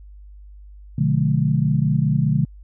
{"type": "chord", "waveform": "sine", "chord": "B diminished seventh", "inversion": "none", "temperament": "just", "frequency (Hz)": [123.47, 148.16, 177.8, 213.4], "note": ["B2", "D3", "F3", "Ab3"], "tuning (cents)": [0, 16, 31, 47], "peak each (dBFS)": [-22, -18, -24, -24], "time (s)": [0.98, 2.45], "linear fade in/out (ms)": 5, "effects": ["added 50 Hz sine -39 dBFS peak until 2.63 s"]}